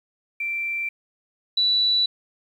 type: tone pair in turn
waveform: sine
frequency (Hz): 2349 / 3951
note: D7 / B7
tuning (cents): 0 / 0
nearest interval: major sixth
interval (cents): 900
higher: second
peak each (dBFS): -24 / -17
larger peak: second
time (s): 0.4-0.89 / 1.57-2.06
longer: neither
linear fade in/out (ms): 5
effects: 9-bit